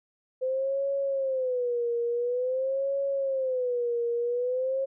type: tone with vibrato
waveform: sine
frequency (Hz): 511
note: C5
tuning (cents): -41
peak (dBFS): -25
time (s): 0.41-4.86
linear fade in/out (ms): 20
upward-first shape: sine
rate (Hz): 0.48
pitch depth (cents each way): 140
effects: none